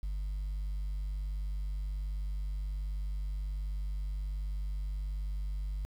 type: tone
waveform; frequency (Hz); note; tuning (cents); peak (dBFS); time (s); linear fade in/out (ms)
sine; 49.35; G1; +12; -30; 0.03-5.85; 0
effects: tanh soft clip ceiling -32 dBFS + 10-bit